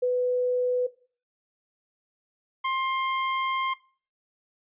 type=tone pair in turn; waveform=sine / sawtooth; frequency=497.5 / 1057.8 Hz; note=B4 / C6; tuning=+13 / +19 cents; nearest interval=octave + minor second; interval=1306 cents; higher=second; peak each=-21 dBFS; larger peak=neither; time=0.02-0.87 / 2.64-3.74 s; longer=second; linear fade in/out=10 ms; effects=noise-tail reverb RT60 0.4 s tail -18 dB re dry + resampled to 8000 Hz